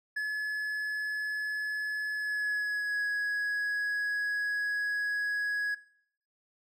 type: tone with pitch glide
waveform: triangle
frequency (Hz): 1708 to 1669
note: G#6 to G#6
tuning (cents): +48 to +8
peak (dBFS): -27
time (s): 0.16-5.75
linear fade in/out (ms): 10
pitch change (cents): -40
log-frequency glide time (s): 2.14-3.03
effects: noise-tail reverb RT60 0.6 s tail -18 dB re dry